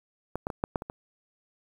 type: clicks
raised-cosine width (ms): 1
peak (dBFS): -17 / -16 / -19 / -12 / -13 / -22 / -22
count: 7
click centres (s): 0.356 / 0.469 / 0.502 / 0.639 / 0.758 / 0.821 / 0.899
effects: 8-bit